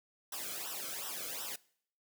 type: noise with flanger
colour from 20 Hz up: white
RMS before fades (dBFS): -41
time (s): 0.32-1.56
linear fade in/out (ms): 5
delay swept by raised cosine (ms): 0.44 to 1.11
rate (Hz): 2.7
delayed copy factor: -1
effects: noise-tail reverb RT60 0.6 s tail -22 dB re dry